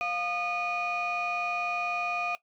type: tone cluster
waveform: sine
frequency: 705 / 1223 / 2461 Hz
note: F5 / D#6 / D#7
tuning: +16 / -30 / -20 cents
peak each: -31 / -33 / -28 dBFS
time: 0.01-2.35 s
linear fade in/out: 0 ms
effects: noise-tail reverb RT60 0.1 s tail -19 dB re dry + tanh soft clip ceiling -23 dBFS